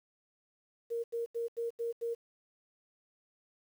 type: tone bursts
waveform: sine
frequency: 466.2 Hz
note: A#4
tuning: in tune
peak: -32 dBFS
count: 6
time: 0.9-2.15 s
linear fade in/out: 20 ms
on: 140 ms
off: 82 ms
effects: 10-bit